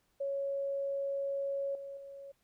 sine tone with level steps, 554.4 Hz, C#5, in tune, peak -32 / -41 / -45 dBFS, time 0.2-2.32 s, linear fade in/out 10 ms, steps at 1.75 / 1.97 s, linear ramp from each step 2 ms, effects pink hiss -75 dBFS RMS until 2.43 s

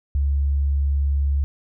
sine tone, 70.2 Hz, C#2, 22 cents sharp, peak -17 dBFS, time 0.15-1.44 s, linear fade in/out 0 ms, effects none

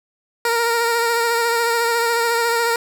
15% pulse tone with vibrato, 466.2 Hz, A#4, in tune, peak -10 dBFS, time 0.45-2.76 s, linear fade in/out 2 ms, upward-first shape sine, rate 14 Hz, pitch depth 27 cents each way, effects none

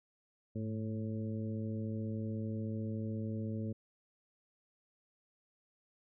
harmonic tone with a mistuned harmonic, 110 Hz, A2, in tune, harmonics 1 / 2 / 3 / 4 / 5, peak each -38 / -39 / -47 / -48 / -50 dBFS, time 0.55-3.73 s, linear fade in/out 10 ms, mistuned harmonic 1, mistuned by -59 cents, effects none

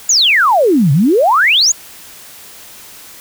sine exponential two-way sweep, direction down then up, 7210 to 130.6 to 7100 Hz, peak -7 dBFS, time 0.09-1.72 s, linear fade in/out 5 ms, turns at 0.92 s, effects white hiss -36 dBFS RMS until 3.2 s

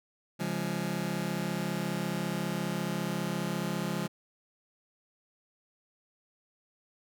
sawtooth chord, Db major, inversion none, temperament just, 138.59 / 173.24 / 207.9 Hz, Db3 / F3 / Ab3, 0 / -14 / +2 cents, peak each -34 / -29 / -31 dBFS, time 0.39-4.08 s, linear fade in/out 20 ms, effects none

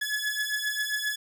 sawtooth beating tone pair, 1700 / 1707.5 Hz, G#6 / G#6, +40 / +48 cents, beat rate 7.5 Hz, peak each -27 dBFS, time 0.01-1.16 s, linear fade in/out 10 ms, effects none

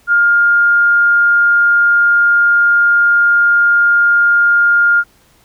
sine tone, 1410 Hz, F6, 16 cents sharp, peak -7 dBFS, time 0.07-5.04 s, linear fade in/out 50 ms, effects pink hiss -51 dBFS RMS until 5.44 s

